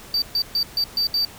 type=tone bursts at uneven times; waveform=triangle; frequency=4635 Hz; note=D8; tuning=24 cents flat; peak=-17 dBFS; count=6; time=0.14-0.22 / 0.35-0.42 / 0.55-0.63 / 0.77-0.84 / 0.97-1.07 / 1.14-1.25 s; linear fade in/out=2 ms; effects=pink hiss -42 dBFS RMS until 1.38 s